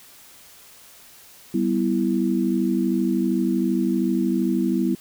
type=chord; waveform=sine; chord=E minor; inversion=first; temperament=equal with one note detuned; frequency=194.08 / 246.9 / 329.6 Hz; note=G3 / B3 / E4; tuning=-17 / 0 / 0 cents; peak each=-23 dBFS; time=1.54-4.95 s; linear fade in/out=5 ms; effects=white hiss -48 dBFS RMS until 5 s